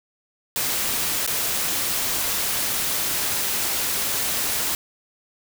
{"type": "noise with dropouts", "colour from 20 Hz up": "white", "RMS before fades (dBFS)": -24, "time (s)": [0.56, 4.75], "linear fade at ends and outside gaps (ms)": 0, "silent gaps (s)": [1.264, 1.276], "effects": []}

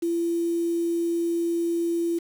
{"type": "tone with quantisation", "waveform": "sine", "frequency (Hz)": 338.6, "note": "E4", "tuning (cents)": 46, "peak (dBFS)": -22, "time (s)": [0.02, 2.19], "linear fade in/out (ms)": 10, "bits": 7, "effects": []}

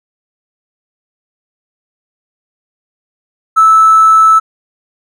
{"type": "tone with hard clipping", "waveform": "triangle", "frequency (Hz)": 1310, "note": "E6", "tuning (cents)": -11, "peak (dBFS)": -3, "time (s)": [3.56, 4.4], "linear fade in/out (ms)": 20, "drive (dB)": 3, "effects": []}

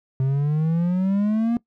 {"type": "exponential sweep", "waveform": "triangle", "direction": "up", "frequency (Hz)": [130.5, 239.2], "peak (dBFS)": -16, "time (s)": [0.2, 1.57], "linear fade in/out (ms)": 2, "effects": ["noise-tail reverb RT60 0.1 s tail -20 dB re dry"]}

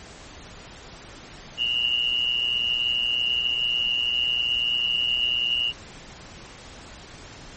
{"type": "tone pair together", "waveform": "sine", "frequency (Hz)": [2793, 2914], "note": ["F7", "F#7"], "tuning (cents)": [-1, -27], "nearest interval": "minor second", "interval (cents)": 74, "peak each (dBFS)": [-25, -23], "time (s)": [1.57, 5.73], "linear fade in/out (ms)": 50, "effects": ["pink hiss -43 dBFS RMS until 7.56 s", "MP3 32 kbps"]}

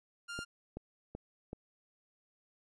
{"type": "tone", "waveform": "sawtooth", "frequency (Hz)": 1400, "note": "F6", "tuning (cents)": 4, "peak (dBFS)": -37, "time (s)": [0.28, 0.45], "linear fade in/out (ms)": 20}
{"type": "click train", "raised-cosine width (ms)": 2, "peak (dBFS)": -28, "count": 4, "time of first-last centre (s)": [0.39, 1.531], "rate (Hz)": 2.63}
{"effects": ["resampled to 22050 Hz"]}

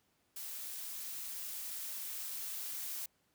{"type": "noise with level ramp", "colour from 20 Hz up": "blue", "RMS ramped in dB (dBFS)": [-44, -41], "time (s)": [0.36, 3.06], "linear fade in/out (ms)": 5, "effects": ["pink hiss -75 dBFS RMS until 3.34 s", "high-pass 80 Hz 12 dB/octave"]}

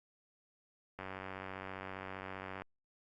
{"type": "click train", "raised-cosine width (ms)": 0.5, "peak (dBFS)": -28, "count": 156, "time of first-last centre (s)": [0.99, 2.62], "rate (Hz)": 95.1, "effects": ["Opus 48 kbps"]}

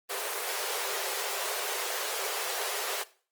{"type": "high-pass noise", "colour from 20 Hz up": "pink", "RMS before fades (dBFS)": -33, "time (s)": [0.09, 3.04], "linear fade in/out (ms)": 20, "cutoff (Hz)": 380, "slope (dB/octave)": 96, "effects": ["noise-tail reverb RT60 0.4 s tail -17 dB re dry", "Opus 24 kbps"]}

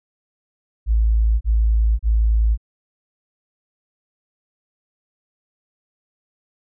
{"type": "tone bursts", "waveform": "sine", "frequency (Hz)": 55, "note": "A1", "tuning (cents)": 0, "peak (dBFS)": -13, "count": 3, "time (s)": [0.86, 2.576], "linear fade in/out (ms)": 50, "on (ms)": 550, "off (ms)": 33, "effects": []}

